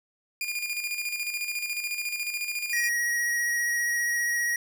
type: tone with tremolo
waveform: sawtooth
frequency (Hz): 2422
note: D#7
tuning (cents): -47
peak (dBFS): -24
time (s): 0.41-2.89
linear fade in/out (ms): 2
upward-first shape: square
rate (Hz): 14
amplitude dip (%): 50
type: tone with vibrato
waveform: square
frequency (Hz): 1900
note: A#6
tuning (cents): +33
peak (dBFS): -25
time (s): 2.73-4.56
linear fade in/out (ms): 2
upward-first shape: sine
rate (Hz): 15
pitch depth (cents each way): 13
effects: none